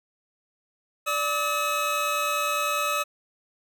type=tone pair together; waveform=25% pulse; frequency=586 / 1281.8 Hz; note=D5 / E6; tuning=-4 / -49 cents; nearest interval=octave + major second; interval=1355 cents; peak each=-26 / -21 dBFS; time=1.06-3.04 s; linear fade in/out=20 ms; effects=none